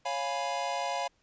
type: chord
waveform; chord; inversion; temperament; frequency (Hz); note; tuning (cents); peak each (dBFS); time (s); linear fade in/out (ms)
square; C# dominant seventh; none; equal; 554.4 / 698.5 / 830.6 / 987.8; C#5 / E#5 / G#5 / B5; 0 / 0 / 0 / 0; -38 / -35 / -37 / -37; 0.05-1.08; 10
effects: pink hiss -70 dBFS RMS until 1.22 s + resampled to 16000 Hz